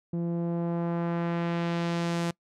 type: tone with low-pass filter sweep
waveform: sawtooth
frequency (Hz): 170.2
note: F3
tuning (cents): -44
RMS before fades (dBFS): -29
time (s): 0.13-2.31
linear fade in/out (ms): 5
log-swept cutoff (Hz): 340 to 9000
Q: 0.82
effects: noise-tail reverb RT60 0.1 s tail -24 dB re dry